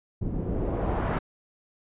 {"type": "noise with low-pass filter sweep", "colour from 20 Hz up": "pink", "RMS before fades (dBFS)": -28, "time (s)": [0.21, 1.19], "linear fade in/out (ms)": 10, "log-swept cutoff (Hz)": [240, 1400], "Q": 1.1, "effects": ["resampled to 8000 Hz"]}